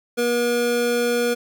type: tone pair together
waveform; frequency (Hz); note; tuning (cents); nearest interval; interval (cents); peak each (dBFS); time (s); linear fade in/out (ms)
square; 240 / 480; B3 / B4; -49 / -49; octave; 1200; -26 / -20; 0.17-1.35; 20
effects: none